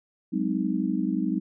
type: chord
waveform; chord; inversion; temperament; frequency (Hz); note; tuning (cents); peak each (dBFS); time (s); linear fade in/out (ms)
sine; Ab dominant seventh; third; just; 186.89 / 207.7 / 259.6 / 311.5; Gb3 / Ab3 / C4 / Eb4; +18 / 0 / -13 / +2; -29; 0.32-1.4; 20
effects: none